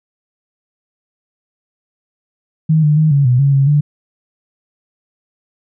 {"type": "tone with pitch steps", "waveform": "sine", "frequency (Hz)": [157.7, 149.9, 156, 141, 124.4, 139.7, 137.1, 147], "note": ["D#3", "D3", "D#3", "C#3", "B2", "C#3", "C#3", "D3"], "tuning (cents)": [24, 36, 5, 30, 13, 14, -19, 2], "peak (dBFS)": -8, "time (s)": [2.69, 3.81], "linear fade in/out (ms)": 10, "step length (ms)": 140, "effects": []}